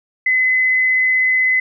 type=tone; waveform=sine; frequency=2029 Hz; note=B6; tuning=46 cents sharp; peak=-12 dBFS; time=0.26-1.6 s; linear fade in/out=5 ms; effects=none